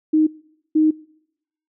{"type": "tone bursts at uneven times", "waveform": "sine", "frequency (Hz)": 311.1, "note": "D#4", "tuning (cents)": 0, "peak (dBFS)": -12, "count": 2, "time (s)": [[0.13, 0.27], [0.75, 0.91]], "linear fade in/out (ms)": 10, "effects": ["noise-tail reverb RT60 0.8 s tail -24 dB re dry"]}